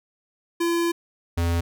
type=tone pair in turn; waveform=square; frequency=339.9 / 84.97 Hz; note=F4 / F2; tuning=-47 / -47 cents; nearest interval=2 octaves; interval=2400 cents; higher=first; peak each=-21 dBFS; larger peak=neither; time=0.6-0.92 / 1.37-1.61 s; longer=first; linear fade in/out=10 ms; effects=none